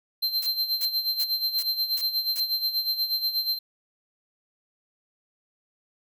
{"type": "tone with tremolo", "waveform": "square", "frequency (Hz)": 4128, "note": "C8", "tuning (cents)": -24, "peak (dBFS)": -22, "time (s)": [0.22, 3.59], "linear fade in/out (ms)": 10, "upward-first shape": "sine", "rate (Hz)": 8.3, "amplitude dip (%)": 70}
{"type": "noise bursts", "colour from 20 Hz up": "blue", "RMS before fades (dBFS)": -34, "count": 6, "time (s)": [0.42, 2.402], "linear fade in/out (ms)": 5, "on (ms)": 47, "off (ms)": 340}
{"effects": []}